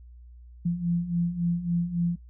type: beating tone pair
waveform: sine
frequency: 169.7 / 173.3 Hz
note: F3 / F3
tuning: -49 / -13 cents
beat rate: 3.6 Hz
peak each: -30 / -25 dBFS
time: 0.65-2.16 s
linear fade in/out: 10 ms
effects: noise-tail reverb RT60 0.1 s tail -23 dB re dry + added 60 Hz sine -45 dBFS peak until 2.29 s